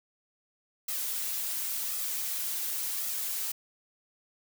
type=noise with flanger; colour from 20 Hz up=blue; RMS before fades=-33 dBFS; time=0.88-3.52 s; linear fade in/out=5 ms; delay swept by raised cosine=1.5 to 6.4 ms; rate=0.92 Hz; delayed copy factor=+0.6; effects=none